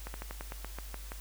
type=slowing click train; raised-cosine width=0.5 ms; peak=-25 dBFS; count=10; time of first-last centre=0.07-1.119 s; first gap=71 ms; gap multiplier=1.12; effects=added 50 Hz sine -42 dBFS peak until 1.2 s + white hiss -51 dBFS RMS until 1.2 s